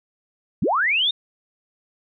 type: linear sweep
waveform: sine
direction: up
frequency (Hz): 110 to 3729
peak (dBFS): -17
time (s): 0.62-1.11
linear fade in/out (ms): 5
effects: none